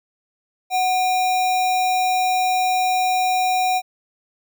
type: tone with sample-and-hold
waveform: sine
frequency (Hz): 740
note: F#5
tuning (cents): 0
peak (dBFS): -16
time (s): 0.7-3.82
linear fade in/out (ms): 50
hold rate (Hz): 3150
effects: none